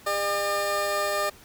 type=tone pair together; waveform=20% pulse; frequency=403.6 / 603.2 Hz; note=G#4 / D5; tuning=-49 / +46 cents; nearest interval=perfect fifth; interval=695 cents; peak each=-27 / -20 dBFS; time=0.06-1.3 s; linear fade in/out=10 ms; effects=pink hiss -51 dBFS RMS until 1.44 s